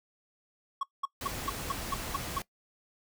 triangle tone bursts, 1108.7 Hz, C#6, in tune, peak -26 dBFS, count 8, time 0.81-2.386 s, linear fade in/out 5 ms, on 22 ms, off 200 ms
pink noise, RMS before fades -38 dBFS, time 1.21-2.42 s, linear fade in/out 2 ms
effects noise-tail reverb RT60 0.1 s tail -20 dB re dry

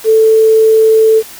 sine tone with quantisation, 441.4 Hz, A4, 5 cents sharp, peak -4 dBFS, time 0.04-1.23 s, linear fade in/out 50 ms, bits 5, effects white hiss -32 dBFS RMS until 1.39 s

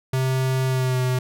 square tone with pitch glide, 130.81 to 127.45 Hz, C3 to C3, 0 to -45 cents, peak -20 dBFS, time 0.13-1.19 s, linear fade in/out 5 ms, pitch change -45 cents, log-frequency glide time 0.67-1 s, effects none

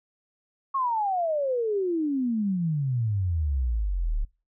sine exponential sweep, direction down, 1108.7 to 34.16 Hz, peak -23 dBFS, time 0.74-4.25 s, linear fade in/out 10 ms, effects noise-tail reverb RT60 0.3 s tail -22 dB re dry

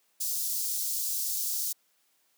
white high-pass noise, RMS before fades -31 dBFS, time 0.2-1.73 s, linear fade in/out 10 ms, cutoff 4800 Hz, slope 24 dB/octave, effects white hiss -70 dBFS RMS until 2.37 s + high-pass 200 Hz 12 dB/octave

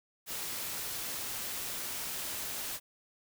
white noise, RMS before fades -38 dBFS, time 0.26-2.8 s, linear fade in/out 50 ms, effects none

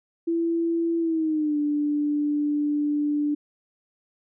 sine tone with pitch glide, 334.3 to 294.4 Hz, E4 to D4, +24 to +4 cents, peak -21 dBFS, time 0.27-3.35 s, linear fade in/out 10 ms, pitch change -220 cents, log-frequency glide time 0.99-1.58 s, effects none

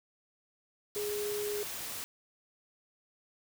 sine tone in noise, 415.3 Hz, G#4, in tune, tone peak -33 dBFS, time 0.96-1.63 s, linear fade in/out 0 ms, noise white, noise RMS -40 dBFS, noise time 0.95-2.04 s, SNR +4 dB, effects none

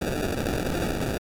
white noise with sample-and-hold, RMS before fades -27 dBFS, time 0.01-1.18 s, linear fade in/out 10 ms, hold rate 1050 Hz, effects AAC 64 kbps

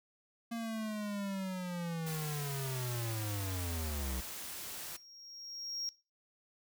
square linear sweep, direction down, 233.1 to 61.74 Hz, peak -37 dBFS, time 0.51-4.21 s, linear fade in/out 10 ms
white noise, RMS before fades -44 dBFS, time 2.06-4.97 s, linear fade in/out 10 ms
triangle tone with exponential growth, 5588 Hz, F8, in tune, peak -33 dBFS, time 4.23-5.89 s, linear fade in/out 0 ms, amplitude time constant 360 ms
effects noise-tail reverb RT60 0.3 s tail -20 dB re dry

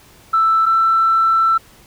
sine tone pair in turn, 1323 / 1333.7 Hz, E6 / E6, +6 / +20 cents, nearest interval unison, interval 14 cents, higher second, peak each -10 dBFS, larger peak neither, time 0.33-0.66 / 0.66-1.58 s, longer second, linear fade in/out 10 ms, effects tanh soft clip ceiling -6 dBFS + pink hiss -47 dBFS RMS until 1.86 s

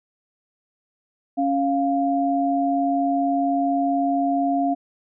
sine tone pair together, 277.2 / 698.5 Hz, C#4 / F5, 0 / 0 cents, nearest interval octave + major third, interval 1600 cents, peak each -21 dBFS, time 1.37-4.75 s, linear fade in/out 20 ms, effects none

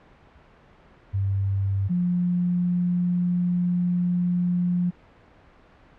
sine tone pair in turn, 98 / 177.21 Hz, G2 / F3, 0 / +26 cents, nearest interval minor seventh, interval 1026 cents, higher second, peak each -21 / -20 dBFS, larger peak second, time 1.13-1.89 / 1.89-4.91 s, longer second, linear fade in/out 20 ms, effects pink hiss -53 dBFS RMS until 5.98 s + low-pass 2000 Hz 12 dB/octave

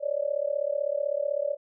sine tone with amplitude modulation, 576 Hz, D5, 34 cents flat, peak -21 dBFS, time 0-1.57 s, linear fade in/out 50 ms, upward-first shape sine, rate 35.9 Hz, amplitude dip 95%, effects none

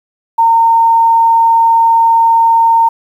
sine tone, 915 Hz, A#5, 32 cents flat, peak -5 dBFS, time 0.38-2.89 s, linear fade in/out 10 ms, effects 7-bit

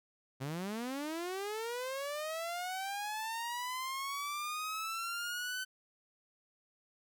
sawtooth linear sweep, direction up, 126.9 to 1524 Hz, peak -33 dBFS, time 0.4-5.65 s, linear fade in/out 20 ms, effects none

